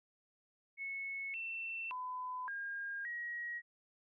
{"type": "tone with pitch steps", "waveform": "sine", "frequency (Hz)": [2198, 2687, 1007, 1616, 1900], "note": ["C#7", "E7", "B5", "G#6", "A#6"], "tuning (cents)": [-15, 33, 33, -48, 33], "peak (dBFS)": -39, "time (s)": [0.77, 3.62], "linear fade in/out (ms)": 50, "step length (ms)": 570, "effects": []}